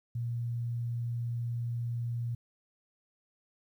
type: tone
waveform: sine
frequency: 118.5 Hz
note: A#2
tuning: 29 cents sharp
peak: -31 dBFS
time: 0.15-2.35 s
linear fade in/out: 5 ms
effects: 11-bit